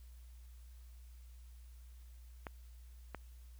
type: clicks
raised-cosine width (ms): 0.5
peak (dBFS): -27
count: 2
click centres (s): 2.468 / 3.147
effects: added 60 Hz sine -52 dBFS peak until 3.59 s + white hiss -70 dBFS RMS until 3.59 s